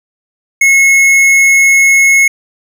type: tone with tanh clipping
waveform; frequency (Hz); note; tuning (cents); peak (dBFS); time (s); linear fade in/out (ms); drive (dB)
sine; 2178; C#7; -31; -6; 0.61-2.28; 5; 13
effects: none